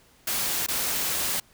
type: noise with dropouts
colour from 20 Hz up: white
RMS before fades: -27 dBFS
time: 0.27-1.4 s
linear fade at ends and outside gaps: 5 ms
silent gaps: 0.665-0.684 s
effects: pink hiss -58 dBFS RMS until 1.53 s